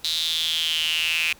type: tone with high-pass filter sweep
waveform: square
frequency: 80.6 Hz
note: E2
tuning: 38 cents flat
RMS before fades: -24 dBFS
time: 0.04-1.33 s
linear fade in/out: 5 ms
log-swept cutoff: 3900 to 2500 Hz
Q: 8
effects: pink hiss -51 dBFS RMS until 1.39 s